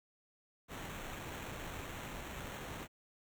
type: noise with sample-and-hold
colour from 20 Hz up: pink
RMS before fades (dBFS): -45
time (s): 0.68-2.88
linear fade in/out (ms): 50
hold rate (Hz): 4900
effects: none